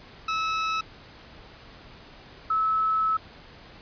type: tone pair in turn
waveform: sawtooth / sine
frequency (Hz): 1300 / 1300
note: E6 / E6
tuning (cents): -24 / -24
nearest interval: unison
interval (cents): 0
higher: neither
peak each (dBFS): -21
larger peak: neither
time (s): 0.28-0.81 / 2.5-3.17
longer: second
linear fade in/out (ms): 5
effects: pink hiss -48 dBFS RMS until 3.81 s + resampled to 11025 Hz